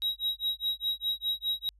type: tone with tremolo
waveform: triangle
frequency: 3829 Hz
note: A#7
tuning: 46 cents sharp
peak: -24 dBFS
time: 0.02-1.69 s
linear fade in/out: 0 ms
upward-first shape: sine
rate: 4.9 Hz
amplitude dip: 100%
effects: added 50 Hz sine -58 dBFS peak until 1.79 s + resampled to 32000 Hz